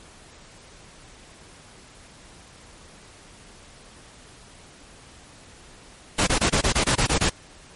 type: noise bursts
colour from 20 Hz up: pink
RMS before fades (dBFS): -20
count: 10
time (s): 6.18-7.297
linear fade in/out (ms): 10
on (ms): 91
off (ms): 23
effects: pink hiss -48 dBFS RMS until 7.75 s + MP3 48 kbps

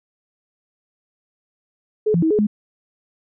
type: tone with pitch steps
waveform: sine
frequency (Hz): 428.4 / 170.6 / 320.5 / 422.1 / 209.7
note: A4 / F3 / E4 / G#4 / G#3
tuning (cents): -46 / -40 / -49 / +28 / +17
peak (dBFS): -14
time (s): 2.06-2.47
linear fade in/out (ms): 10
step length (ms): 82
effects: none

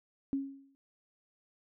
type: tone with exponential decay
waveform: sine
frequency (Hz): 274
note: C#4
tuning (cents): -20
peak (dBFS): -27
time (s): 0.33-0.75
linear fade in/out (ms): 0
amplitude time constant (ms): 90
effects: none

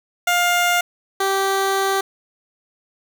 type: tone pair in turn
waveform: 15% pulse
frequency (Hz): 705 / 389.3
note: F5 / G4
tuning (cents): +16 / -12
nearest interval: minor seventh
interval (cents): 1028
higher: first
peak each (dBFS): -9 / -11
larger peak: first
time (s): 0.27-0.81 / 1.2-2.01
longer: second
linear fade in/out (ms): 5
effects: none

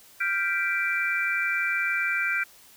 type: chord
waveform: sine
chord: G dominant seventh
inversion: third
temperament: equal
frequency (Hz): 1396.9 / 1568 / 1975.5 / 2349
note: F6 / G6 / B6 / D7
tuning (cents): 0 / 0 / 0 / 0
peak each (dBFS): -30 / -28 / -33 / -27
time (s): 0.2-2.44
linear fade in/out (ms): 10
effects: white hiss -53 dBFS RMS until 2.76 s

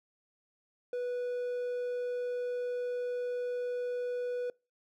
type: tone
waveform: triangle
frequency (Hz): 491.5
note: B4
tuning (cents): -8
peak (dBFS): -30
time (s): 0.93-4.5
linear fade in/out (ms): 2
effects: noise-tail reverb RT60 0.3 s tail -26 dB re dry

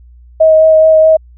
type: tone with vibrato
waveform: sine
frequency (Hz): 633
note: D#5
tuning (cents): +30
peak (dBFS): -3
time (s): 0.4-1.17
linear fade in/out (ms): 10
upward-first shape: sine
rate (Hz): 4.7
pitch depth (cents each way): 12
effects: added 60 Hz sine -36 dBFS peak until 1.37 s

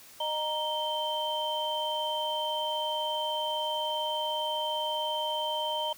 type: tone cluster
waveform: sine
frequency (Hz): 613 / 934 / 3118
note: D#5 / A#5 / G7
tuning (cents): -26 / +3 / -10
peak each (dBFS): -34 / -32 / -33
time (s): 0.2-5.93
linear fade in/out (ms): 5
effects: white hiss -52 dBFS RMS until 5.97 s

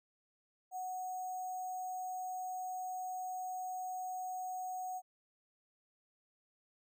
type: tone with sample-and-hold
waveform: sine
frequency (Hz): 740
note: F#5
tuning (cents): 0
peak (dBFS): -38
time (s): 0.71-5.02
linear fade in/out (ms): 50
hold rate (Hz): 7350
effects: none

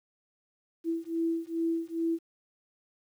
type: beating tone pair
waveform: sine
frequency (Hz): 329.6 / 332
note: E4 / E4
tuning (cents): 0 / +12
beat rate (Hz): 2.4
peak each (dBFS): -31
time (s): 0.84-2.19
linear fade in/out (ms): 50
effects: 10-bit

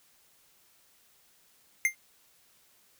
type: tone with exponential decay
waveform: square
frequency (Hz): 2100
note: C7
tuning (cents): +6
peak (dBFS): -19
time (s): 1.85-1.95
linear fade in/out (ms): 1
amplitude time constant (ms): 21
effects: white hiss -64 dBFS RMS until 2.99 s

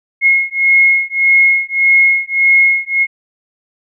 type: beating tone pair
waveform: sine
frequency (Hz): 2161 / 2162.7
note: C#7 / C#7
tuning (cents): -45 / -43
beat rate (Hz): 1.7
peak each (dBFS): -11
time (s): 0.21-3.07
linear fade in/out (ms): 50
effects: none

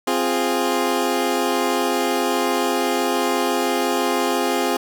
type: chord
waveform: 20% pulse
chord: F minor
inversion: second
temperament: equal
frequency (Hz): 261.6 / 349.2 / 415.3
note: C4 / F4 / Ab4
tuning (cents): 0 / 0 / 0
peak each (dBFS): -18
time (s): 0.07-4.77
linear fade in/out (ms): 5
effects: none

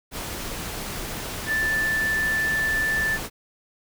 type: tone in noise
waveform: sine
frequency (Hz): 1760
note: A6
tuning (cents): 0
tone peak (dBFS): -21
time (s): 1.46-3.19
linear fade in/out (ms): 50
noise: pink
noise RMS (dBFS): -32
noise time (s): 0.11-3.3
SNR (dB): +8
effects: none

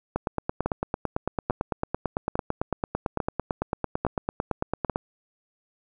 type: two click trains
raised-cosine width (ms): 1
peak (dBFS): -11 / -11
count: 44 / 6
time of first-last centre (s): 0.16-4.959 / 0.66-4.897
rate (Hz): 8.96 / 1.18
effects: none

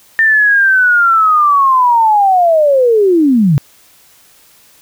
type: linear sweep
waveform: sine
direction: down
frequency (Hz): 1810 to 130.81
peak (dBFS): -6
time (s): 0.19-3.58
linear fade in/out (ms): 0
effects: white hiss -46 dBFS RMS until 4.81 s

